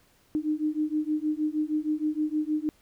sine beating tone pair, 302.6 / 309 Hz, D#4 / D#4, -48 / -12 cents, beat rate 6.4 Hz, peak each -28 dBFS, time 0.35-2.69 s, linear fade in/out 0 ms, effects pink hiss -63 dBFS RMS until 2.81 s

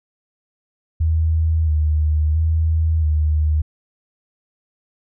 sine tone with vibrato, 78.4 Hz, D#2, 14 cents sharp, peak -14 dBFS, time 1-3.62 s, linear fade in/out 10 ms, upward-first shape square, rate 0.74 Hz, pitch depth 39 cents each way, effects none

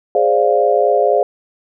sine chord, D half-diminished seventh, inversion second, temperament equal, 415.3 / 523.3 / 587.3 / 698.5 Hz, Ab4 / C5 / D5 / F5, 0 / 0 / 0 / 0 cents, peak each -16 dBFS, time 0.15-1.23 s, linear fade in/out 2 ms, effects none

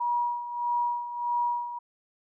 sine tone with tremolo, 960 Hz, B5, 49 cents flat, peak -23 dBFS, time 0-1.79 s, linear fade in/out 10 ms, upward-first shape sine, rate 1.6 Hz, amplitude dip 70%, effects none

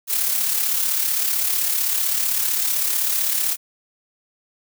blue noise with amplitude modulation, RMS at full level -19 dBFS, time 0.07-3.57 s, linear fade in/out 50 ms, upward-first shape sine, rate 35.7 Hz, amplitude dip 45%, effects none

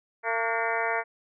harmonic tone with a mistuned harmonic, 227.7 Hz, A#3, 40 cents flat, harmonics 2 / 3 / 4 / 5 / 6 / 7 / 8 / 9 / 10, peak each -33 / -31 / -32 / -36 / -33 / -38 / -33 / -34 / -38 dBFS, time 0.23-1.04 s, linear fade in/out 50 ms, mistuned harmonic 6, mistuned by +75 cents, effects none

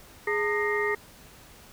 sine tone cluster, 416.4 / 903 / 1224 / 1871 / 2104 Hz, G#4 / A5 / D#6 / A#6 / C7, +5 / +45 / -29 / +6 / +9 cents, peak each -27 / -35 / -34 / -29 / -33 dBFS, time 0.27-0.95 s, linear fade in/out 5 ms, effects pink hiss -51 dBFS RMS until 1.72 s

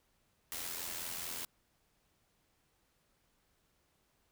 white noise with amplitude modulation, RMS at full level -39 dBFS, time 0.52-1.45 s, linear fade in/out 0 ms, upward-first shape sine, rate 84.7 Hz, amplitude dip 55%, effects pink hiss -75 dBFS RMS until 4.31 s

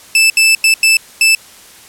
sawtooth tone bursts at uneven times, 2637 Hz, E7, in tune, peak -3 dBFS, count 5, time 0.15-0.3 / 0.37-0.55 / 0.64-0.74 / 0.83-0.97 / 1.21-1.35 s, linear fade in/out 2 ms, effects white hiss -39 dBFS RMS until 1.88 s + low-pass 12000 Hz 12 dB/octave

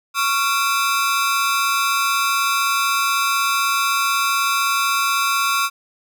sawtooth ring-modulated tone, 1244.5 Hz, D#6, in tune, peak -10 dBFS, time 0.14-5.7 s, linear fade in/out 50 ms, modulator 132 Hz, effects none

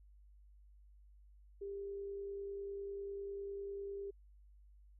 sine tone with amplitude modulation, 398.6 Hz, G4, 29 cents sharp, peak -40 dBFS, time 1.61-4.11 s, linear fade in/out 10 ms, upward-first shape sine, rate 50 Hz, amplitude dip 25%, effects added 50 Hz sine -59 dBFS peak until 4.99 s

